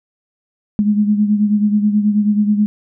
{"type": "beating tone pair", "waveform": "sine", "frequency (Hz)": [207.4, 216.7], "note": ["G#3", "A3"], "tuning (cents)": [-2, -26], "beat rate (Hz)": 9.3, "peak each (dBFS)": [-12, -19], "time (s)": [0.79, 2.66], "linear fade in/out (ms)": 0, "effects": []}